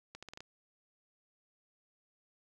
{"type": "accelerating click train", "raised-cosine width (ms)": 0.2, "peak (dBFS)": -29, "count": 6, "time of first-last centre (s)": [0.15, 0.405], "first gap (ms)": 76, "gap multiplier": 0.8, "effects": []}